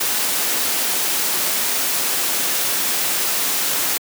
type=noise; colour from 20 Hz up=white; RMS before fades=-20 dBFS; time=0-3.98 s; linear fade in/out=10 ms; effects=high-pass 200 Hz 12 dB/octave